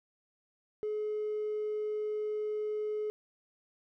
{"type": "tone with hard clipping", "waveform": "sine", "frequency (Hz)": 424.8, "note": "G#4", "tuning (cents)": 39, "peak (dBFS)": -32, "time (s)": [0.83, 3.1], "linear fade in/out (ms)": 0, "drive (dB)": 1, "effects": []}